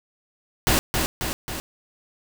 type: noise with echo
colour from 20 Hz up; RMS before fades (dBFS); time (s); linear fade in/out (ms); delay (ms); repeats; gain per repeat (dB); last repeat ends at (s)
pink; -19; 0.67-0.79; 0; 270; 3; -4; 1.6
effects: none